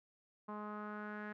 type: tone with low-pass filter sweep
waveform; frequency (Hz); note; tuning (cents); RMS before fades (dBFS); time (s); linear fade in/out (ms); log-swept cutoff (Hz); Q
sawtooth; 210; G#3; +19; -45; 0.48-1.33; 10; 1100 to 1700; 4.6
effects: none